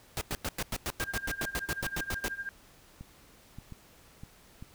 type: noise bursts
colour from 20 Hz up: pink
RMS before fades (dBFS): -33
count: 16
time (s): 0.17-2.282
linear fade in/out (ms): 0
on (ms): 42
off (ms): 96
type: tone with tremolo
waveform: sine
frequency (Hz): 1600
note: G6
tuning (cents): +35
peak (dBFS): -32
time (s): 1-2.49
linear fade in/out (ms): 0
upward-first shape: sine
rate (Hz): 13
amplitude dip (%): 85
type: clicks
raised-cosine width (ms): 5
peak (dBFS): -31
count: 5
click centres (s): 3.01 / 3.586 / 3.723 / 4.235 / 4.625
effects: pink hiss -58 dBFS RMS until 4.74 s